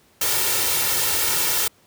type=noise with comb filter; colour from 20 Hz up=white; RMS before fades=-21 dBFS; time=0.21-1.68 s; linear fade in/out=5 ms; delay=2.2 ms; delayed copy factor=+0.65; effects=pink hiss -57 dBFS RMS until 1.86 s + high-pass 80 Hz 12 dB/octave